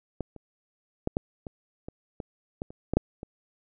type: clicks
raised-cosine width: 2 ms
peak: -17 / -30 / -13 / -12 / -24 / -24 / -21 / -19 / -30 / -13 / -6 / -24 dBFS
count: 12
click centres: 0.207 / 0.363 / 1.074 / 1.169 / 1.468 / 1.885 / 2.202 / 2.619 / 2.705 / 2.936 / 2.97 / 3.231 s
effects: none